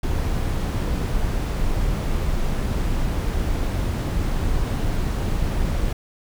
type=noise; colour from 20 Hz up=brown; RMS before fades=-22 dBFS; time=0.03-5.93 s; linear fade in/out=5 ms; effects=none